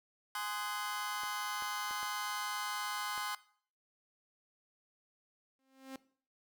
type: chord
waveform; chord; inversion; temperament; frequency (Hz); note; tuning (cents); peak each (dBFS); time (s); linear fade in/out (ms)
sawtooth; Ab dominant seventh; none; just; 830.6 / 1038.3 / 1245.9 / 1495.1; Ab5 / C6 / Eb6 / Gb6; 0 / -14 / +2 / +18; -39 / -37 / -39 / -39; 0.35-3.35; 2
type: clicks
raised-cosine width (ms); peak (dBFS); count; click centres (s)
0.5; -33; 5; 1.235 / 1.623 / 1.91 / 2.03 / 3.178
type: tone with exponential growth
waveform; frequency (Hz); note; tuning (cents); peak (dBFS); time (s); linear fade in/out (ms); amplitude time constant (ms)
sawtooth; 265.7; C4; +27; -37; 5.59-5.96; 1; 79
effects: noise-tail reverb RT60 0.5 s tail -19 dB re dry